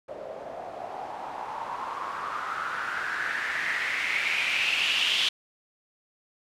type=noise with low-pass filter sweep; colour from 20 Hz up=blue; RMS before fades=-30 dBFS; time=0.08-5.29 s; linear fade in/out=5 ms; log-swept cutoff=560 to 3200 Hz; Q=5.3; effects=none